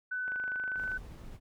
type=tone with pitch glide; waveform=sine; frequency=1501 to 1510.6 Hz; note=F#6 to F#6; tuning=+24 to +35 cents; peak=-32 dBFS; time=0.11-0.98 s; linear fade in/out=10 ms; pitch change=+11 cents; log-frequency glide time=0.5-0.71 s
type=click train; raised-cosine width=0.5 ms; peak=-32 dBFS; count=17; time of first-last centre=0.28-0.917 s; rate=25.1 Hz
type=noise with tremolo; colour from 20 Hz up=brown; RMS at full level=-45 dBFS; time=0.75-1.4 s; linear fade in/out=50 ms; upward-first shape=triangle; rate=14 Hz; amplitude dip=25%
effects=none